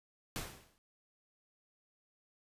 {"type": "noise with exponential decay", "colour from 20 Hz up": "pink", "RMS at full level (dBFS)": -37, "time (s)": [0.36, 0.78], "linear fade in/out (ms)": 0, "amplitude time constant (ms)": 91, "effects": ["resampled to 32000 Hz"]}